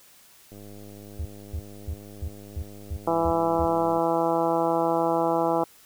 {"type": "click train", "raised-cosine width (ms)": 2, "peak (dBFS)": -32, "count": 354, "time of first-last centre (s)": [0.52, 3.981], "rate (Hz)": 102}
{"type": "tone bursts", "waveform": "sine", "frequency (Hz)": 77.78, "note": "D#2", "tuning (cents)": 0, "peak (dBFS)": -27, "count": 8, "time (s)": [1.19, 3.654], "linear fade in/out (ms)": 5, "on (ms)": 63, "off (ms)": 280}
{"type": "harmonic tone", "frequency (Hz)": 166.2, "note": "E3", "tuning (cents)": 15, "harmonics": [1, 2, 3, 4, 5, 6, 7, 8], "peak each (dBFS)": [-35, -27, -27, -27, -27, -31, -35, -37], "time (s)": [3.07, 5.64], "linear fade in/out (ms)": 5}
{"effects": ["white hiss -54 dBFS RMS until 5.85 s"]}